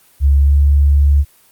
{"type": "tone with pitch glide", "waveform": "sine", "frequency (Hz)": [70, 71.35], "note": ["C#2", "D2"], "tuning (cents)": [18, -49], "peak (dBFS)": -7, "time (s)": [0.2, 1.25], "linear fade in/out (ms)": 50, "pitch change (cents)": 33, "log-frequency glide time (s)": [0.4, 0.55], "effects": ["white hiss -50 dBFS RMS until 1.51 s", "Opus 32 kbps"]}